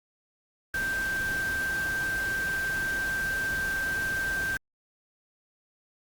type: tone in noise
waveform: sine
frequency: 1568 Hz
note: G6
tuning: in tune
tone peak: -27 dBFS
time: 0.74-4.57 s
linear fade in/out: 2 ms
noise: pink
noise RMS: -38 dBFS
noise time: 0.74-4.57 s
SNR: +8 dB
effects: Opus 48 kbps